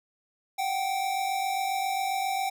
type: tone pair together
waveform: square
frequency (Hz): 728.6 / 776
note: F#5 / G5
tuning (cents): -27 / -18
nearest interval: minor second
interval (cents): 109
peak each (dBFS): -35 / -28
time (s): 0.58-2.5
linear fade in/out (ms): 10
effects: none